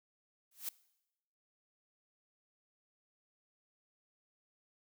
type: noise with exponential growth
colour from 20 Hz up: blue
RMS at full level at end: -35 dBFS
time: 0.51-0.69 s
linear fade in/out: 5 ms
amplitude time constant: 38 ms
effects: noise-tail reverb RT60 0.9 s tail -21 dB re dry